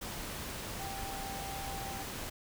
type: tone in noise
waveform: sine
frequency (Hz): 784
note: G5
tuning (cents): 0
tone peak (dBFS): -42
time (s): 0.79-2.03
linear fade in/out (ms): 10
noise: pink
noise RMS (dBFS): -41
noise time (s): 0.01-2.3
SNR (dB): -4
effects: none